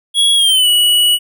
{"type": "tone with pitch glide", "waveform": "square", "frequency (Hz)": [3332, 2934], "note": ["G#7", "F#7"], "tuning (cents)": [5, -15], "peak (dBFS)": -9, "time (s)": [0.14, 1.19], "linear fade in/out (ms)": 50, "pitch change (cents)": -220, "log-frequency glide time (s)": [0.35, 0.68], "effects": []}